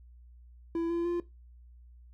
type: tone with pitch steps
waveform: triangle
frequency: 334 / 340.4 / 347 Hz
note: E4 / F4 / F4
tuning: +23 / -44 / -11 cents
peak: -26 dBFS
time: 0.75-1.2 s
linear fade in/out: 2 ms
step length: 150 ms
effects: noise-tail reverb RT60 0.2 s tail -17 dB re dry + added 60 Hz sine -51 dBFS peak until 2.13 s